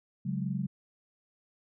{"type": "chord", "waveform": "sine", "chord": "C# suspended fourth", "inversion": "none", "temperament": "equal", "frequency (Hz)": [138.59, 185, 207.7], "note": ["C#3", "F#3", "G#3"], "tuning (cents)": [0, 0, 0], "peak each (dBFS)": [-34, -33, -36], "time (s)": [0.25, 0.67], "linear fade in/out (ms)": 10, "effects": []}